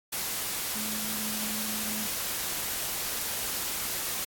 sine tone in noise, 214.8 Hz, A3, 41 cents flat, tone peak -37 dBFS, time 0.75-2.07 s, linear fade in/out 10 ms, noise white, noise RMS -32 dBFS, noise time 0.12-4.25 s, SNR -8 dB, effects AAC 64 kbps

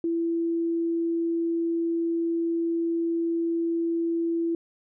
sine tone, 334.4 Hz, E4, 25 cents sharp, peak -23 dBFS, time 0.04-4.55 s, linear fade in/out 2 ms, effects none

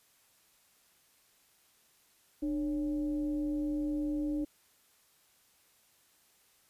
sine tone with frequency modulation, 298.6 Hz, D4, 29 cents sharp, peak -30 dBFS, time 2.42-4.45 s, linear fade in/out 10 ms, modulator 258 Hz, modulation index 0.4, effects white hiss -67 dBFS RMS until 6.69 s + resampled to 32000 Hz

